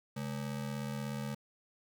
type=ring-modulated tone; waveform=square; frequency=174.61 Hz; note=F3; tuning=in tune; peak=-34 dBFS; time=0.16-1.35 s; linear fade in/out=10 ms; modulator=38.3 Hz; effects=10-bit